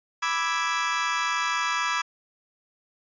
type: chord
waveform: 30% pulse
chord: E dominant seventh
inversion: second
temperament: equal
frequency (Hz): 987.8 / 1174.7 / 1318.5 / 1661.2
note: B5 / D6 / E6 / G#6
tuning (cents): 0 / 0 / 0 / 0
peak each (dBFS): -27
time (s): 0.22-2.02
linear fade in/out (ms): 10
effects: resampled to 16000 Hz